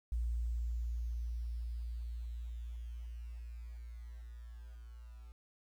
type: tone with level ramp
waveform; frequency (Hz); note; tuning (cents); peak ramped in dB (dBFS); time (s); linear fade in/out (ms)
sine; 58.27; A#1; 0; -32 to -49; 0.12-5.32; 0
effects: 11-bit